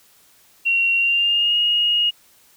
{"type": "tone with pitch glide", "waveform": "sine", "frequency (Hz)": [2744, 2870], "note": ["F7", "F7"], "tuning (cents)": [-31, 47], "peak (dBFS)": -15, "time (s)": [0.65, 2.11], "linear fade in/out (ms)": 20, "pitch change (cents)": 78, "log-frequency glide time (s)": [0.96, 1.57], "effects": ["white hiss -54 dBFS RMS until 2.56 s"]}